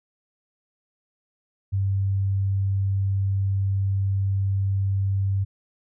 sine tone, 97.7 Hz, G2, 5 cents flat, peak -20 dBFS, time 1.72-5.45 s, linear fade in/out 20 ms, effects none

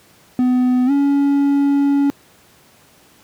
triangle tone with pitch glide, 250.9 to 281.6 Hz, B3 to C#4, +28 to +27 cents, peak -10 dBFS, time 0.39-2.1 s, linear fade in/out 0 ms, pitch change +199 cents, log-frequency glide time 0.86-0.91 s, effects pink hiss -50 dBFS RMS until 3.23 s + high-pass 100 Hz 12 dB/octave

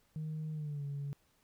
sine tone with pitch glide, 155.56 to 141.83 Hz, D#3 to C#3, 0 to +40 cents, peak -35 dBFS, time 0.16-1.13 s, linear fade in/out 0 ms, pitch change -160 cents, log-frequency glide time 0.52-0.84 s, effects tanh soft clip ceiling -34 dBFS + pink hiss -72 dBFS RMS until 1.43 s

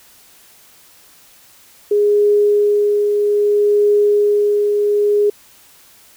sine tone with tremolo, 413.4 Hz, G#4, 8 cents flat, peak -9 dBFS, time 1.91-5.3 s, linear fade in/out 5 ms, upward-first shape triangle, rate 0.62 Hz, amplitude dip 35%, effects white hiss -47 dBFS RMS until 6.16 s

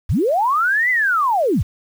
sine linear two-way sweep, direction up then down, 46.25 to 2047 to 46.25 Hz, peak -14 dBFS, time 0.09-1.63 s, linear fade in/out 10 ms, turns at 0.9 s, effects 7-bit

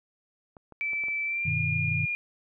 clicks, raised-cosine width 1 ms, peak -33 dBFS, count 5, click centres 0.568 / 0.723 / 0.933 / 1.038 / 1.084 s
sine tone with pitch glide, 2320 to 2419 Hz, D7 to D#7, -22 to -49 cents, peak -27 dBFS, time 0.81-2.15 s, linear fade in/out 0 ms, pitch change +73 cents, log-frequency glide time 1.25-1.54 s
sine chord, G augmented, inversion none, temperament equal, 98 / 123.47 / 155.56 Hz, G2 / B2 / D#3, 0 / 0 / 0 cents, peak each -32 / -32 / -30 dBFS, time 1.45-2.06 s, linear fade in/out 10 ms
effects none

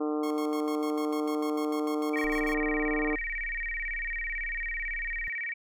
harmonic tone, 151 Hz, D3, 48 cents sharp, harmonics 2 / 3 / 4 / 5 / 6 / 7 / 8 / 9, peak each -29 / -32 / -41 / -40 / -49 / -44 / -44 / -50 dBFS, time 0-3.16 s, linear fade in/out 10 ms
sawtooth tone with tremolo, 1088 Hz, C#6, 33 cents flat, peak -35 dBFS, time 0.23-2.54 s, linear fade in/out 5 ms, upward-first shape square, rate 6.7 Hz, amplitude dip 80%
sine tone with vibrato, 2068 Hz, C7, 21 cents flat, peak -31 dBFS, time 2.13-5.54 s, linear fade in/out 10 ms, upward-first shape square, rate 18 Hz, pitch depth 180 cents each way
sine tone, 29 Hz, A#0, 8 cents flat, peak -38 dBFS, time 2.24-5.28 s, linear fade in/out 0 ms
effects none

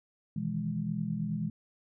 sine chord, E major seventh, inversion second, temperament equal, 123.47 / 155.56 / 164.81 / 207.7 Hz, B2 / D#3 / E3 / G#3, 0 / 0 / 0 / 0 cents, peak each -39 / -40 / -34 / -34 dBFS, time 0.36-1.5 s, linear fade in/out 5 ms, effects none

